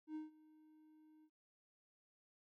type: tone with ADSR envelope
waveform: triangle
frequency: 310 Hz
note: D#4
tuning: 6 cents flat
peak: -40 dBFS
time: 0.07-1.3 s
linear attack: 83 ms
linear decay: 150 ms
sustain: -22 dB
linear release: 61 ms
effects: none